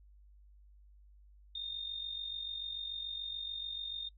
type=tone with amplitude modulation; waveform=sine; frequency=3655 Hz; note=A#7; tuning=35 cents flat; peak=-35 dBFS; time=1.55-4.09 s; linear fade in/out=5 ms; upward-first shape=sine; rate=46.9 Hz; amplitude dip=60%; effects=noise-tail reverb RT60 0.1 s tail -18 dB re dry + added 50 Hz sine -57 dBFS peak until 4.17 s